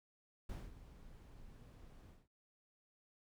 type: noise with ADSR envelope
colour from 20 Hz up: brown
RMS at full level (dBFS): -44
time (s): 0.49-2.28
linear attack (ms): 6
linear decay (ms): 210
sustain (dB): -13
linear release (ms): 190
effects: none